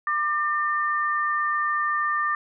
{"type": "tone pair together", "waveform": "sine", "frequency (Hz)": [1191.5, 1807], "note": ["D6", "A6"], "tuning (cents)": [25, 46], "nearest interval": "perfect fifth", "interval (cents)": 721, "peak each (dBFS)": [-23, -26], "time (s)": [0.07, 2.35], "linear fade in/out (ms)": 2, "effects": []}